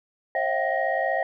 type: tone cluster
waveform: sine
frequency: 537 / 640 / 696 / 769 / 1877 Hz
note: C5 / D#5 / F5 / G5 / A#6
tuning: +45 / +49 / -6 / -33 / +11 cents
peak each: -28 dBFS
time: 0.35-1.23 s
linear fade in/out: 2 ms
effects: tanh soft clip ceiling -12 dBFS